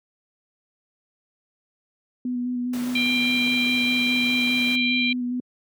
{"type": "tone with vibrato", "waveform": "sine", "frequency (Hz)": 246.9, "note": "B3", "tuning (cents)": 0, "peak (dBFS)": -23, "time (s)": [2.25, 5.4], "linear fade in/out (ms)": 2, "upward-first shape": "square", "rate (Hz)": 4.9, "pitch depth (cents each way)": 15}
{"type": "noise", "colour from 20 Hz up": "pink", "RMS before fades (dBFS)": -37, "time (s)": [2.73, 4.76], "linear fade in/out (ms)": 5}
{"type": "harmonic tone", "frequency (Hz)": 792, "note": "G5", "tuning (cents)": 18, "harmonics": [3, 4, 5], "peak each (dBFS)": [-22, -28, -28], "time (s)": [2.95, 5.13], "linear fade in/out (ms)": 5}
{"effects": ["high-pass 150 Hz 12 dB/octave"]}